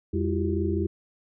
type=tone cluster; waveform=sine; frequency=85.7 / 198.5 / 330.1 / 354.9 / 389.3 Hz; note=F2 / G3 / E4 / F4 / G4; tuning=-32 / +22 / +2 / +28 / -12 cents; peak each=-27 / -31 / -29 / -33 / -31 dBFS; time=0.13-0.87 s; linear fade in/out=10 ms; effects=none